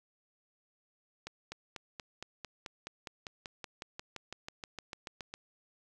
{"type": "accelerating click train", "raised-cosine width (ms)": 0.2, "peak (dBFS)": -24, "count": 23, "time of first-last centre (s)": [1.27, 5.34], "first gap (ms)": 250, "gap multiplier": 0.97, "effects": []}